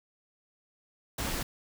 pink noise, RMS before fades -33 dBFS, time 1.18-1.43 s, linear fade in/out 5 ms, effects none

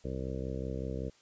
harmonic tone, 65.3 Hz, C2, 3 cents flat, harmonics 1 / 2 / 3 / 4 / 5 / 6 / 7 / 8 / 9, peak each -39 / -40 / -42 / -45 / -45 / -48 / -42 / -45 / -49 dBFS, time 0.04-1.1 s, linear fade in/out 10 ms, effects white hiss -64 dBFS RMS until 1.21 s + resampled to 16000 Hz

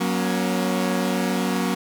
sawtooth chord, F# major, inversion none, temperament equal with one note detuned, 185 / 237.4 / 277.2 Hz, F#3 / A#3 / C#4, 0 / +32 / 0 cents, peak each -20 / -21 / -24 dBFS, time 0-1.75 s, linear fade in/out 10 ms, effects none

